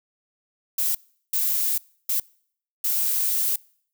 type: noise bursts at uneven times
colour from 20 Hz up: violet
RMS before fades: -23 dBFS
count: 4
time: 0.78-0.95 / 1.33-1.78 / 2.09-2.2 / 2.84-3.56 s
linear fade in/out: 5 ms
effects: noise-tail reverb RT60 0.6 s tail -25 dB re dry